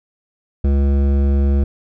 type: tone with hard clipping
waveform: sine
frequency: 69.6 Hz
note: C#2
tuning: 8 cents sharp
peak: -14 dBFS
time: 0.64-1.64 s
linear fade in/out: 5 ms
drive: 13 dB
effects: none